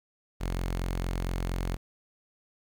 sawtooth tone, 44.31 Hz, F1, 26 cents sharp, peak -25 dBFS, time 0.4-1.77 s, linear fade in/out 20 ms, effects 10-bit

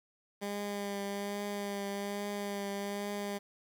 15% pulse tone with vibrato, 201.9 Hz, G#3, 49 cents flat, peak -29 dBFS, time 0.41-3.39 s, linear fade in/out 20 ms, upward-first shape triangle, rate 1.2 Hz, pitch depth 22 cents each way, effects 10-bit

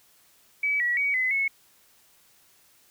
sine tone with pitch steps, 2287 / 1930 / 2256 / 2028 / 2195 Hz, D7 / B6 / C#7 / B6 / C#7, -47 / -40 / +30 / +45 / -18 cents, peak -22 dBFS, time 0.63-1.48 s, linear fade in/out 5 ms, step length 170 ms, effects white hiss -60 dBFS RMS until 2.9 s

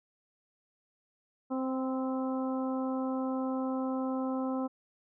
harmonic tone with a mistuned harmonic, 261.6 Hz, C4, in tune, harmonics 1 / 2 / 3 / 4 / 5, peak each -31 / -37 / -41 / -43 / -45 dBFS, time 1.5-4.68 s, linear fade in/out 20 ms, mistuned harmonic 4, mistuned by -18 cents, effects none

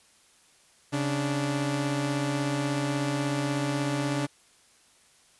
sawtooth tone pair together, 137.9 / 292.2 Hz, C#3 / D4, -9 / -9 cents, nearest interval octave + minor second, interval 1300 cents, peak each -25 dBFS, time 0.92-4.27 s, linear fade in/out 20 ms, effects white hiss -60 dBFS RMS until 5.39 s + resampled to 24000 Hz

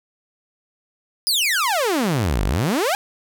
sawtooth exponential two-way sweep, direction down then up, 5140 to 43.38 to 841 Hz, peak -14 dBFS, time 1.27-2.95 s, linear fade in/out 0 ms, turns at 2.44 s, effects none

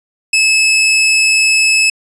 sawtooth tone, 2598 Hz, E7, 26 cents flat, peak -5 dBFS, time 0.33-1.9 s, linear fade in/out 5 ms, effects resampled to 24000 Hz

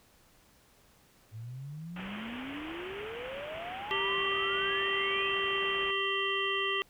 sine exponential sweep, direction up, 105.6 to 2829 Hz, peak -39 dBFS, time 1.31-5.39 s, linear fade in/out 50 ms
white low-pass noise, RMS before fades -44 dBFS, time 1.96-5.91 s, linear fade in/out 5 ms, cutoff 3200 Hz, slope 96 dB/octave
harmonic tone, 392 Hz, G4, in tune, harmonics 1 / 3 / 5 / 7 / 8, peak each -35 / -35 / -35 / -35 / -35 dBFS, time 3.91-6.82 s, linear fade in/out 0 ms
effects pink hiss -63 dBFS RMS until 6.89 s

